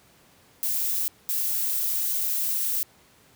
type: noise bursts at uneven times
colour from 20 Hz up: violet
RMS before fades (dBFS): -26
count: 2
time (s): 0.63-1.08 / 1.29-2.83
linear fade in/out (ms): 0
effects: pink hiss -57 dBFS RMS until 3.35 s + high-pass 80 Hz 12 dB/octave